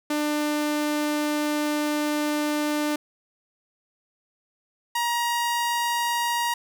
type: tone pair in turn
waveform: sawtooth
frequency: 298.4 / 947.4 Hz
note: D4 / A#5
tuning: +28 / +28 cents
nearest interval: octave + minor sixth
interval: 2000 cents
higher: second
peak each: -19 dBFS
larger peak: neither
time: 0.1-2.96 / 4.95-6.54 s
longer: first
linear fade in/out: 5 ms
effects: none

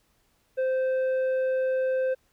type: tone with tanh clipping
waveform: sine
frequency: 520 Hz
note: C5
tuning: 11 cents flat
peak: -24 dBFS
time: 0.57-2.15 s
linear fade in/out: 20 ms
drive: 6 dB
effects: pink hiss -68 dBFS RMS until 2.32 s

